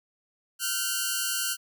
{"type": "tone pair together", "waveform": "5% pulse", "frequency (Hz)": [1400, 1530], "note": ["F6", "G6"], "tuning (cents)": [4, -42], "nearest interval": "major second", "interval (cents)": 154, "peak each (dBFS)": -18, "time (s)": [0.59, 1.57], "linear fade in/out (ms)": 50, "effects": []}